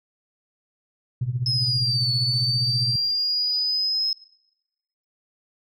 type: tone with tremolo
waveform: sine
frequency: 123.47 Hz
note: B2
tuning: in tune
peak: -18 dBFS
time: 1.21-2.96 s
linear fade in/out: 5 ms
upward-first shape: triangle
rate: 15 Hz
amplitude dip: 95%
type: linear two-way sweep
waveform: sine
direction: down then up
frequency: 5190 to 4435 to 5160 Hz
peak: -20 dBFS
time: 1.46-4.13 s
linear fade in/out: 2 ms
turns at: 2.12 s
effects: noise-tail reverb RT60 1.0 s tail -25 dB re dry + tanh soft clip ceiling -14 dBFS